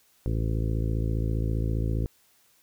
harmonic tone with a mistuned harmonic, 55 Hz, A1, in tune, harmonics 1 / 2 / 3 / 4 / 5 / 6 / 7 / 8 / 9, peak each -27 / -28 / -35 / -40 / -38 / -39 / -41 / -44 / -44 dBFS, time 0.26-2.06 s, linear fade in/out 0 ms, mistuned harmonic 9, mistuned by +30 cents, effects white hiss -63 dBFS RMS until 2.62 s

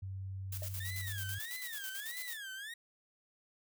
sine tone with pitch glide, 95.7 to 97.71 Hz, G2 to G2, -41 to -5 cents, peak -39 dBFS, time 0.02-1.39 s, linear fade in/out 10 ms, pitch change +36 cents, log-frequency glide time 0.98-1.09 s
blue noise with tremolo, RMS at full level -43 dBFS, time 0.52-2.37 s, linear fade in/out 5 ms, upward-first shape square, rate 9.1 Hz, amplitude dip 65%
triangle tone with exponential decay, 613 Hz, D#5, 26 cents flat, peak -39 dBFS, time 0.62-0.71 s, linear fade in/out 2 ms, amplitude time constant 18 ms
30% pulse tone with vibrato, 1760 Hz, A6, in tune, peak -40 dBFS, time 0.8-2.74 s, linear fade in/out 5 ms, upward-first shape sine, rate 1.6 Hz, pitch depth 240 cents each way
effects none

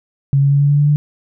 sine tone with pitch steps, 138.59 / 140.04 / 141.5 / 142.98 / 144.48 / 145.99 / 147.51 Hz, C#3 / C#3 / C#3 / D3 / D3 / D3 / D3, 0 / +18 / +36 / -46 / -28 / -10 / +8 cents, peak -9 dBFS, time 0.33-0.96 s, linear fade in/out 0 ms, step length 90 ms, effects none

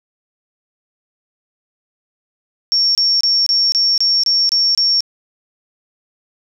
sine tone bursts, 5490 Hz, F8, 31 cents flat, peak -11 dBFS, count 9, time 2.72-5.006 s, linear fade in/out 0 ms, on 230 ms, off 27 ms, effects 8-bit

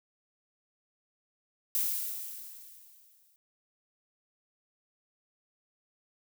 violet noise with exponential decay, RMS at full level -28 dBFS, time 1.75-3.36 s, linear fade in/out 0 ms, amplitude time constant 350 ms, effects none

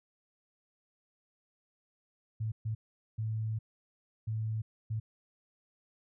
sine tone bursts at uneven times, 110 Hz, A2, in tune, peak -31 dBFS, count 5, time 2.4-2.52 / 2.65-2.75 / 3.18-3.59 / 4.27-4.62 / 4.9-5 s, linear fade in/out 10 ms, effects none

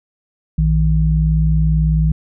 sine tone pair together, 59 / 157.5 Hz, A#1 / D#3, +22 / +21 cents, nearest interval octave + perfect fourth, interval 1699 cents, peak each -14 dBFS, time 0.58-2.12 s, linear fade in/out 5 ms, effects none

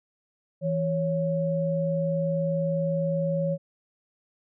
sine tone pair together, 164.82 / 554.4 Hz, E3 / C#5, 0 / 0 cents, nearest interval octave + major sixth, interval 2100 cents, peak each -26 / -26 dBFS, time 0.61-3.58 s, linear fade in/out 50 ms, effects none

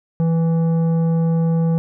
sine tone with tanh clipping, 164.81 Hz, E3, in tune, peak -16 dBFS, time 0.2-1.78 s, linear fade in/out 0 ms, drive 10 dB, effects none

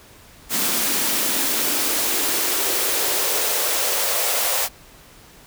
white noise with high-pass filter sweep, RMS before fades -21 dBFS, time 0.49-4.69 s, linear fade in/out 50 ms, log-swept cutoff 210 to 620 Hz, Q 2.7, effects pink hiss -47 dBFS RMS until 5.46 s

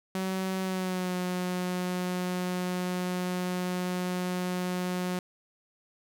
sawtooth tone with pitch glide, 188.7 to 181.01 Hz, F#3 to F#3, +34 to -38 cents, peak -25 dBFS, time 0.15-5.19 s, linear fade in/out 2 ms, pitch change -72 cents, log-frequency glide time 0.62-1.14 s, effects none

